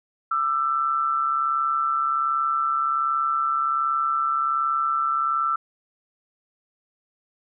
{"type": "tone pair together", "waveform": "sine", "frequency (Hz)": [1193, 1334.3], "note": ["D6", "E6"], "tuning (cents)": [27, 21], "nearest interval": "major second", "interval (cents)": 194, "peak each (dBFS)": [-27, -21], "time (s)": [0.31, 5.56], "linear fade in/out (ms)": 5, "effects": []}